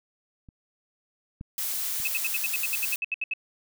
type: clicks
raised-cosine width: 5 ms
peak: -35 / -25 / -35 dBFS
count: 3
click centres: 0.488 / 1.411 / 2.001 s
type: noise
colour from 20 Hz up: blue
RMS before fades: -30 dBFS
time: 1.58-2.96 s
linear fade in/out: 2 ms
type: tone bursts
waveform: sine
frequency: 2594 Hz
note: E7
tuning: 28 cents flat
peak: -25 dBFS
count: 14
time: 2.05-3.336 s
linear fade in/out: 2 ms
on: 25 ms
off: 72 ms
effects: none